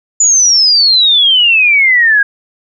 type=exponential sweep; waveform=sine; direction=down; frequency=7040 to 1616 Hz; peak=-5 dBFS; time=0.2-2.23 s; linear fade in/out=5 ms; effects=none